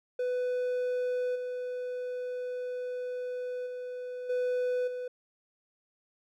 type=tone with level steps; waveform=triangle; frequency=498.2 Hz; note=B4; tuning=15 cents sharp; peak=-26 / -31 / -34 / -25 / -32 dBFS; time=0.19-5.08 s; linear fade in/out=5 ms; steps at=1.35 / 3.66 / 4.29 / 4.87 s; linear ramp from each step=10 ms; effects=none